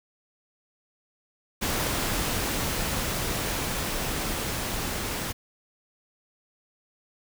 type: noise with level ramp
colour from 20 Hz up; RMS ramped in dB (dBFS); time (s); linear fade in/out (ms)
pink; -27 to -31; 1.61-5.33; 20
effects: none